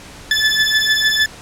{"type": "beating tone pair", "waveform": "20% pulse", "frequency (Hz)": [1735, 1741.6], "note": ["A6", "A6"], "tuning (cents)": [-25, -18], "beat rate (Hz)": 6.6, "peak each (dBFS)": -11, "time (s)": [0.31, 1.26], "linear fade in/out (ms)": 2, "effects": ["pink hiss -37 dBFS RMS until 1.41 s", "low-pass 9000 Hz 12 dB/octave"]}